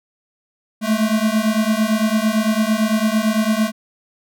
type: beating tone pair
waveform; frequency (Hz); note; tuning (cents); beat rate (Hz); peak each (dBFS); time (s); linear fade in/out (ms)
square; 213.4 / 222.3; G#3 / A3; +47 / +18; 8.9; -19; 0.81-3.72; 50
effects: none